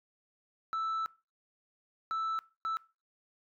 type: tone bursts at uneven times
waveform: sine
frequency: 1318.5 Hz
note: E6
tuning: in tune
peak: -28 dBFS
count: 3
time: 0.73-1.06 / 2.11-2.39 / 2.65-2.77 s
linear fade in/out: 0 ms
effects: noise-tail reverb RT60 0.3 s tail -22 dB re dry + tanh soft clip ceiling -30 dBFS